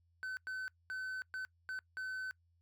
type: tone bursts at uneven times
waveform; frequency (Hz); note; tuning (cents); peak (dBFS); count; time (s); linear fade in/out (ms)
triangle; 1520; F#6; +46; -37; 6; 0.23-0.37 / 0.47-0.68 / 0.9-1.22 / 1.34-1.45 / 1.69-1.79 / 1.97-2.31; 0
effects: noise-tail reverb RT60 0.1 s tail -22 dB re dry + added 85 Hz sine -70 dBFS peak until 2.61 s